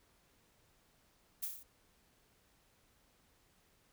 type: noise with echo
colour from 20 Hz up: violet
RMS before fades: -38 dBFS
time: 1.42-1.46 s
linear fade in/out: 10 ms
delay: 29 ms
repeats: 6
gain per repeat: -3 dB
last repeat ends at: 1.634 s
effects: pink hiss -71 dBFS RMS until 3.92 s